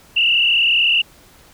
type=tone with frequency modulation; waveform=sine; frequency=2794 Hz; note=F7; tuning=in tune; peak=-12 dBFS; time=0.16-1.02 s; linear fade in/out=10 ms; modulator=37.8 Hz; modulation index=3.2; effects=pink hiss -48 dBFS RMS until 1.53 s